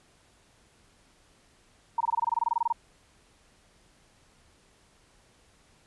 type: tone bursts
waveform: sine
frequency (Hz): 932.3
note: A#5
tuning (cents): 0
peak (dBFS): -22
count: 16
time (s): 1.98-2.726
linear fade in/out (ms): 5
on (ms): 26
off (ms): 22
effects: pink hiss -62 dBFS RMS until 5.86 s + resampled to 24000 Hz